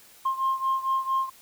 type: beating tone pair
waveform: sine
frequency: 1061 / 1065.4 Hz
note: C6 / C6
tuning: +24 / +31 cents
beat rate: 4.4 Hz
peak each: -24 / -27 dBFS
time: 0.25-1.3 s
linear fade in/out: 10 ms
effects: tanh soft clip ceiling -18 dBFS + white hiss -53 dBFS RMS until 1.41 s